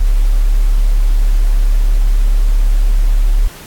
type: tone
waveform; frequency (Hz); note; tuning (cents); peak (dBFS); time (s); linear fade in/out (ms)
sine; 35.39; C#1; +37; -7; 0-3.48; 10
effects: pink hiss -35 dBFS RMS until 3.66 s + AAC 64 kbps